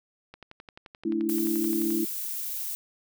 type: click train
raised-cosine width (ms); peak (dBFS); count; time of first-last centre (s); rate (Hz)
0.3; -28; 19; 0.34-1.905; 11.5
type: chord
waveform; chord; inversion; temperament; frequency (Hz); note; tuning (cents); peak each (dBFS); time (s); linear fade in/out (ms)
sine; A suspended fourth; none; just; 220 / 293.3 / 330; A3 / D4 / E4; 0 / -2 / +2; -31 / -32 / -26; 1.05-2.05; 5
type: noise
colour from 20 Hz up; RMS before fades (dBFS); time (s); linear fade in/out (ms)
violet; -33; 1.29-2.75; 0
effects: none